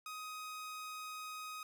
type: tone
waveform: sawtooth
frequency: 1255 Hz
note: D#6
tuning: 15 cents sharp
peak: -40 dBFS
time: 0.06-1.63 s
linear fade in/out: 2 ms
effects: none